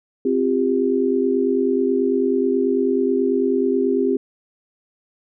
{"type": "chord", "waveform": "sine", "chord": "C suspended fourth", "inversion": "none", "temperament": "equal with one note detuned", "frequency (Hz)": [261.6, 349.2, 398.4], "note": ["C4", "F4", "G4"], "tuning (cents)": [0, 0, 28], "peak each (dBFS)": [-20, -23, -19], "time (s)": [0.25, 4.17], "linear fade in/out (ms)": 5, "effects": []}